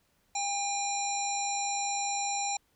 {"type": "harmonic tone", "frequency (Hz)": 805, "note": "G5", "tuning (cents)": 46, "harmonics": [1, 3, 5, 7, 9], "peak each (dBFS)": [-32, -39, -40, -40, -34], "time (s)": [0.35, 2.57], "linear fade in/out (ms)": 5, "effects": ["pink hiss -71 dBFS RMS until 2.75 s"]}